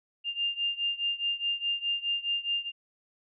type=beating tone pair; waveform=sine; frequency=2800 / 2804.8 Hz; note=F7 / F7; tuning=+4 / +7 cents; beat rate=4.8 Hz; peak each=-30 / -32 dBFS; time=0.24-2.72 s; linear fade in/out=50 ms; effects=none